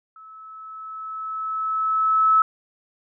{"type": "tone with level ramp", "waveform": "sine", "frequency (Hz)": 1300, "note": "E6", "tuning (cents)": -24, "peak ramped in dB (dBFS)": [-42, -12], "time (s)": [0.16, 2.42], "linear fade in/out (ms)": 2, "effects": []}